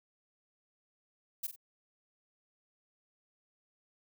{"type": "noise with echo", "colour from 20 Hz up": "violet", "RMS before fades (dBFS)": -35, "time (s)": [1.43, 1.47], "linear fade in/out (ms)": 10, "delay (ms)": 46, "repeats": 2, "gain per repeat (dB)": -9, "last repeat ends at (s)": 1.562, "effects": []}